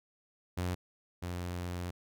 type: tone pair in turn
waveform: sawtooth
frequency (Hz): 89.8 / 88.56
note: F2 / F2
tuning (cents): +49 / +25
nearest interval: unison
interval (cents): 24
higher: first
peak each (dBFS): -28 / -32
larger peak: first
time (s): 0.57-0.75 / 1.22-1.91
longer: second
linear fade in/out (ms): 10
effects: none